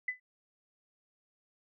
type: tone with exponential decay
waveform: sine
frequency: 2005 Hz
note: B6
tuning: 26 cents sharp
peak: -27 dBFS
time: 0.08-0.2 s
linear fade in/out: 5 ms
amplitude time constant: 24 ms
effects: none